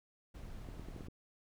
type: noise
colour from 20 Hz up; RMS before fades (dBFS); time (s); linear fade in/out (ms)
brown; -48; 0.34-1.08; 10
type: clicks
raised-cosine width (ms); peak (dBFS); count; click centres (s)
3; -34; 6; 0.688 / 0.796 / 0.886 / 0.963 / 1.008 / 1.084
effects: none